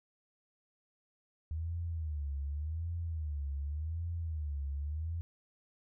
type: tone with vibrato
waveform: sine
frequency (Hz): 77.1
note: D#2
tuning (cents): -15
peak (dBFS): -34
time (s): 1.51-5.21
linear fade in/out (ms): 0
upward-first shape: sine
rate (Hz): 0.87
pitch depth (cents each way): 170
effects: none